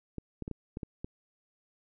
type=clicks; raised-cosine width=3 ms; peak=-24 dBFS; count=7; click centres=0.183 / 0.423 / 0.479 / 0.513 / 0.771 / 0.832 / 1.045 s; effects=none